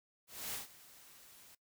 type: noise with ADSR envelope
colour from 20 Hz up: white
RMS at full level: -40 dBFS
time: 0.27-1.55 s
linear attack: 260 ms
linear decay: 140 ms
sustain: -19 dB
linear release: 5 ms
effects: noise-tail reverb RT60 0.1 s tail -19 dB re dry